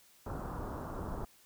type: low-pass noise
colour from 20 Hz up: pink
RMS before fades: -40 dBFS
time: 0.26-1.25 s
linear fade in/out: 5 ms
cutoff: 1400 Hz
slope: 48 dB/octave
effects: white hiss -63 dBFS RMS until 1.45 s